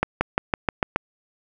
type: accelerating click train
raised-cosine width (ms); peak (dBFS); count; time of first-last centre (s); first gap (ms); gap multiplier
0.5; -4; 7; 0.03-0.96; 180; 0.94
effects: none